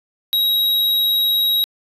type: tone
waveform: square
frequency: 3829 Hz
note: A#7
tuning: 46 cents sharp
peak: -15 dBFS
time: 0.33-1.64 s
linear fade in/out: 0 ms
effects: resampled to 32000 Hz